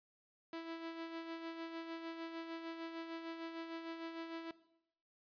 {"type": "tone with tremolo", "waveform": "sawtooth", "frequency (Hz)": 329.6, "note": "E4", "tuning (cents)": 0, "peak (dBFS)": -38, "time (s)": [0.53, 4.51], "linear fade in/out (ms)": 2, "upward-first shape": "sine", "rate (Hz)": 6.6, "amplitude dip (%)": 50, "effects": ["noise-tail reverb RT60 0.8 s tail -18 dB re dry", "resampled to 11025 Hz"]}